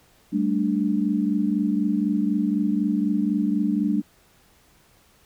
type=chord; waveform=sine; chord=G suspended second; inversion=none; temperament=equal; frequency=196 / 220 / 293.7 Hz; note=G3 / A3 / D4; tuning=0 / 0 / 0 cents; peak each=-24 dBFS; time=0.32-4.02 s; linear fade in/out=20 ms; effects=pink hiss -58 dBFS RMS until 5.25 s